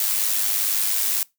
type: noise with amplitude modulation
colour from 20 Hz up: blue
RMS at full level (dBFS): -20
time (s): 0-1.23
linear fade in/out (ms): 2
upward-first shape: sine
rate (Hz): 102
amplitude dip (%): 45
effects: noise-tail reverb RT60 0.2 s tail -23 dB re dry